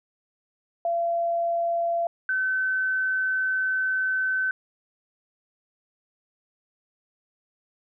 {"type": "tone pair in turn", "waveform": "sine", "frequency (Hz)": [681, 1525.6], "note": ["F5", "G6"], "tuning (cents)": [-44, -47], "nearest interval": "octave + major second", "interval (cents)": 1397, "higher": "second", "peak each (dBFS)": -22, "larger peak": "neither", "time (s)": [[0.85, 2.07], [2.29, 4.51]], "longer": "second", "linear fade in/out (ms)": 2, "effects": []}